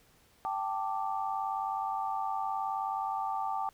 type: chord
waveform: sine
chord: G suspended second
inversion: none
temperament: equal with one note detuned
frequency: 780.8 / 880 / 1174.7 Hz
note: G5 / A5 / D6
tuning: -7 / 0 / 0 cents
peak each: -34 / -35 / -37 dBFS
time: 0.45-3.69 s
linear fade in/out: 0 ms
effects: pink hiss -64 dBFS RMS until 3.73 s